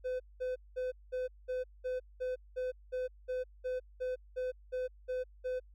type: tone bursts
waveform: triangle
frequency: 507 Hz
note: B4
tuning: 45 cents sharp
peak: -31 dBFS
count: 16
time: 0.04-5.6 s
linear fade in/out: 20 ms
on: 160 ms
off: 200 ms
effects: added 50 Hz sine -55 dBFS peak until 5.74 s